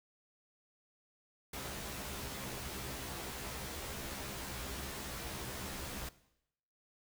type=noise with comb filter; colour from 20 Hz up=pink; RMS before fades=-43 dBFS; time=1.53-6.09 s; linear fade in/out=5 ms; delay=15 ms; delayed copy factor=+0.8; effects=noise-tail reverb RT60 0.8 s tail -18 dB re dry